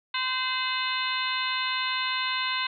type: harmonic tone with a mistuned harmonic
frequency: 515 Hz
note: C5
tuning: 28 cents flat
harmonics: 2 / 3 / 4 / 5 / 6 / 7 / 8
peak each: -31 / -34 / -33 / -35 / -35 / -33 / -35 dBFS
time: 0.14-2.67 s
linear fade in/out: 5 ms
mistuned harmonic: 6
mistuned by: -82 cents
effects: none